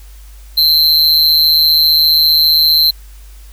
square tone with amplitude modulation, 4111 Hz, C8, 31 cents flat, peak -4 dBFS, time 0.57-2.91 s, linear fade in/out 10 ms, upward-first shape sine, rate 155 Hz, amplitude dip 90%, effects added 50 Hz sine -33 dBFS peak until 3.52 s + white hiss -46 dBFS RMS until 3.52 s

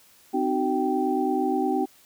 sine tone cluster, 257.9 / 306.6 / 376.9 / 779 Hz, C4 / D#4 / F#4 / G5, -25 / -25 / +32 / -11 cents, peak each -27 dBFS, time 0.33-1.86 s, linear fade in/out 20 ms, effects white hiss -56 dBFS RMS until 2.05 s

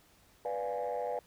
sine chord, B diminished seventh, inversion none, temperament equal, 493.9 / 587.3 / 698.5 / 830.6 Hz, B4 / D5 / F5 / Ab5, 0 / 0 / 0 / 0 cents, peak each -35 / -37 / -38 / -38 dBFS, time 0.45-1.19 s, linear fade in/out 2 ms, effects tanh soft clip ceiling -27 dBFS + pink hiss -64 dBFS RMS until 1.26 s

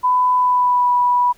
sine tone with pitch glide, 1000 to 981.1 Hz, B5 to B5, +21 to -12 cents, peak -12 dBFS, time 0.03-1.33 s, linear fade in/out 20 ms, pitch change -33 cents, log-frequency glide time 0.36-0.91 s, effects pink hiss -52 dBFS RMS until 1.37 s

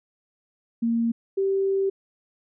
sine tone pair in turn, 231.4 / 389.2 Hz, A#3 / G4, -13 / -12 cents, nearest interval major sixth, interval 901 cents, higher second, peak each -20 dBFS, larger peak neither, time 0.82-1.12 / 1.37-1.9 s, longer second, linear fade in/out 10 ms, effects none

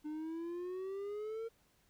triangle exponential sweep, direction up, 299.5 to 459.9 Hz, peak -37 dBFS, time 0.04-1.49 s, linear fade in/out 20 ms, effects pink hiss -72 dBFS RMS until 1.89 s

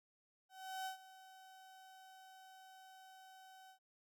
35% pulse tone with ADSR envelope, 759 Hz, F#5, 44 cents sharp, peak -39 dBFS, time 0.49-3.79 s, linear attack 370 ms, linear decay 110 ms, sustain -17 dB, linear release 93 ms, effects none

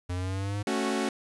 square linear sweep, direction up, 88.3 to 103.83 Hz, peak -30 dBFS, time 0.09-0.63 s, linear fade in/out 10 ms
sawtooth chord, F# minor, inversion first, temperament equal with one note detuned, 220 / 275.7 / 370 Hz, A3 / C#4 / F#4, 0 / -9 / 0 cents, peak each -27 dBFS, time 0.67-1.09 s, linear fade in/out 2 ms
effects resampled to 24000 Hz + 10-bit

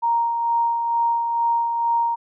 sine tone with tremolo, 933 Hz, A#5, 1 cent sharp, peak -16 dBFS, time 0.02-2.16 s, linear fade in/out 20 ms, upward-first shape sine, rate 2.2 Hz, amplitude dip 40%, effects none

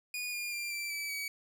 sawtooth tone with pitch steps, 2456 / 2418 / 2381 / 2344 / 2307 / 2272 Hz, D#7 / D7 / D7 / D7 / D7 / C#7, -23 / +50 / +23 / -4 / -31 / +42 cents, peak -32 dBFS, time 0.14-1.28 s, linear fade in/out 2 ms, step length 190 ms, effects none

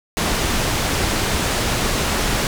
pink low-pass noise, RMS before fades -20 dBFS, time 0.17-2.47 s, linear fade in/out 0 ms, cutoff 9600 Hz, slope 12 dB/octave, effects none

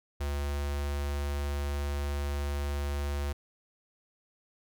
square tone with notch filter, 71.6 Hz, D2, 43 cents flat, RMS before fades -32 dBFS, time 0.2-3.33 s, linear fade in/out 10 ms, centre 170 Hz, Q 1, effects none

